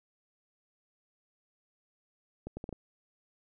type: accelerating click train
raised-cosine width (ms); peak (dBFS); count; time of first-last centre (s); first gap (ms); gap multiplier
2; -26; 5; 2.47-2.727; 100; 0.71
effects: none